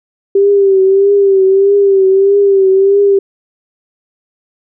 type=tone with vibrato; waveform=sine; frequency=392 Hz; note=G4; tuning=in tune; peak=-5 dBFS; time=0.35-3.19 s; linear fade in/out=5 ms; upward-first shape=triangle; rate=1.6 Hz; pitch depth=60 cents each way; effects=none